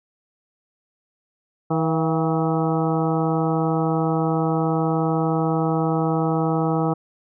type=harmonic tone with a mistuned harmonic; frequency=160.6 Hz; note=E3; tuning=45 cents flat; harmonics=1 / 2 / 3 / 4 / 5 / 6 / 7 / 8; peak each=-22 / -24 / -26 / -30 / -27 / -34 / -34 / -32 dBFS; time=1.7-6.94 s; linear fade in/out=10 ms; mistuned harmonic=4; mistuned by=+71 cents; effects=none